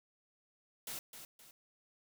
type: noise with echo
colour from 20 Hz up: white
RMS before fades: -43 dBFS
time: 0.87-0.99 s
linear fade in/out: 2 ms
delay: 260 ms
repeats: 2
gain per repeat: -8 dB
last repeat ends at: 1.51 s
effects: none